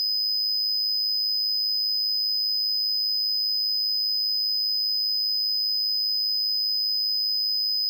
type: tone with amplitude modulation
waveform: triangle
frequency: 5020 Hz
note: D#8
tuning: 15 cents sharp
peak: -19 dBFS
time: 0-7.89 s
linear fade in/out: 0 ms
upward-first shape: sine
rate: 105 Hz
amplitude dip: 45%
effects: none

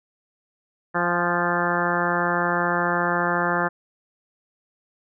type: harmonic tone with a mistuned harmonic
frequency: 174.61 Hz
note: F3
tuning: in tune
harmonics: 1 / 2 / 3 / 4 / 5 / 6 / 7 / 8 / 9 / 10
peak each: -29 / -29 / -29 / -29 / -29 / -29 / -29 / -29 / -29 / -29 dBFS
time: 0.94-3.69 s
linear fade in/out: 20 ms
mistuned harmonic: 5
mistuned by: -24 cents
effects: none

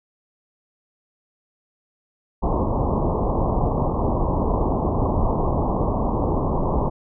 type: low-pass noise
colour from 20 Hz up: pink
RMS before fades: -21 dBFS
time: 2.42-6.9 s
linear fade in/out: 20 ms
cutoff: 1100 Hz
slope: 96 dB/octave
effects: none

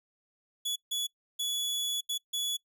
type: tone bursts at uneven times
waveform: sawtooth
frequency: 3405 Hz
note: G#7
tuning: 42 cents sharp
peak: -27 dBFS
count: 5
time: 0.65-0.76 / 0.91-1.07 / 1.39-2.01 / 2.09-2.18 / 2.33-2.57 s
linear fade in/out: 10 ms
effects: noise-tail reverb RT60 0.1 s tail -23 dB re dry

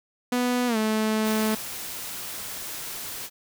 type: tone with pitch glide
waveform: sawtooth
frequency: 246.9 to 217.4 Hz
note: B3 to A3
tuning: 0 to -21 cents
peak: -18 dBFS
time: 0.32-1.55 s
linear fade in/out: 5 ms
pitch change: -221 cents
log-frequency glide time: 0.67-0.77 s
type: noise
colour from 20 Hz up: white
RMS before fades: -35 dBFS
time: 1.23-3.3 s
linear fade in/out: 50 ms
effects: none

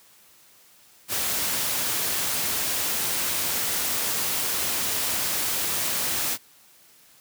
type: noise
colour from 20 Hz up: white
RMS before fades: -26 dBFS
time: 1.08-6.38 s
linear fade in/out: 50 ms
effects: white hiss -55 dBFS RMS until 7.2 s + high-pass 60 Hz 12 dB/octave

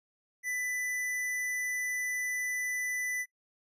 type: tone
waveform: square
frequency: 1992 Hz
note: B6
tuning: 14 cents sharp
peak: -32 dBFS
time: 0.43-3.26 s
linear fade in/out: 50 ms
effects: noise-tail reverb RT60 0.1 s tail -23 dB re dry + resampled to 32000 Hz

